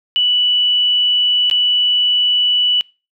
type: tone with dropouts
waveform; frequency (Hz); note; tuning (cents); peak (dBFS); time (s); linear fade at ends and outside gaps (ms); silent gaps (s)
sine; 2960; F#7; 0; -11; 0.16-2.81; 0; 1.499-1.512
effects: noise-tail reverb RT60 0.3 s tail -24 dB re dry